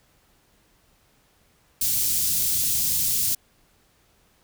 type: band-stop noise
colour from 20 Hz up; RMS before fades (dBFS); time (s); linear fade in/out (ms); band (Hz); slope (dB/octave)
white; -23; 1.81-3.35; 5; 170 to 5100; 12
effects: pink hiss -62 dBFS RMS until 4.43 s